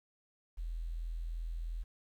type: tone with quantisation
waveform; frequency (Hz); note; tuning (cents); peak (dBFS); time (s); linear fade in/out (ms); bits
sine; 41.49; E1; +12; -36; 0.57-1.84; 20; 11
effects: none